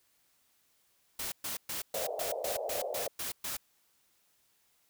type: noise bursts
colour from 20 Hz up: white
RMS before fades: -37 dBFS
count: 10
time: 1.19-3.57 s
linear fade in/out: 5 ms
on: 130 ms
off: 120 ms
type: band-pass noise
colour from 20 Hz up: pink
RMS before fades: -37 dBFS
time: 1.94-3.08 s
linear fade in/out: 2 ms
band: 500 to 700 Hz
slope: 48 dB/octave
effects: white hiss -71 dBFS RMS until 4.89 s